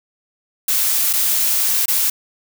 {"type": "noise with dropouts", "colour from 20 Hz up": "blue", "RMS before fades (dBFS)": -17, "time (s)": [0.68, 2.1], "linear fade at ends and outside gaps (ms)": 5, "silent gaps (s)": [[1.13, 1.134], [1.858, 1.88]], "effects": []}